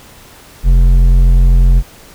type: tone with hard clipping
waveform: sine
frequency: 44 Hz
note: F1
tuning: 14 cents sharp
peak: -6 dBFS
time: 0.63-1.83 s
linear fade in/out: 50 ms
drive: 7 dB
effects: pink hiss -39 dBFS RMS until 2.14 s